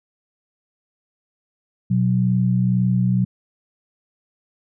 sine tone pair together, 122.94 / 185 Hz, B2 / F#3, -7 / 0 cents, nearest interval perfect fifth, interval 707 cents, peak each -18 dBFS, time 1.9-3.25 s, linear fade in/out 10 ms, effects none

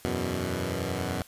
10% pulse chord, E suspended second, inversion none, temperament equal with one note detuned, 82.12 / 92.5 / 123.47 Hz, E2 / F#2 / B2, -6 / 0 / 0 cents, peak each -26 / -23 / -25 dBFS, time 0.05-1.22 s, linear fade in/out 0 ms, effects white hiss -53 dBFS RMS until 1.27 s + resampled to 32000 Hz

